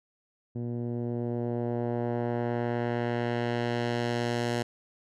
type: tone with low-pass filter sweep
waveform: 10% pulse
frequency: 119.4 Hz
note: A#2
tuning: 42 cents sharp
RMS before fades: -30 dBFS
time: 0.55-4.63 s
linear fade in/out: 10 ms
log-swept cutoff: 240 to 8200 Hz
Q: 0.77
effects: none